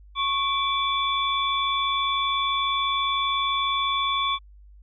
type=tone cluster; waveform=sine; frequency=1101 / 2326 / 3454 Hz; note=C#6 / D7 / A7; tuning=-12 / -17 / -33 cents; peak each=-24 / -31 / -26 dBFS; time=0.15-4.39 s; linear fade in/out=50 ms; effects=added 50 Hz sine -46 dBFS peak until 4.82 s